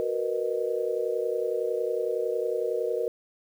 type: chord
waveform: sine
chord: B major seventh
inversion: second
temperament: just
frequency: 370.4 / 463 / 493.9 / 617.4 Hz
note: F#4 / A#4 / B4 / D#5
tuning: +2 / -12 / 0 / -14 cents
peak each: -33 / -28 / -31 / -34 dBFS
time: 0-3.08 s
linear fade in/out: 0 ms
effects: 9-bit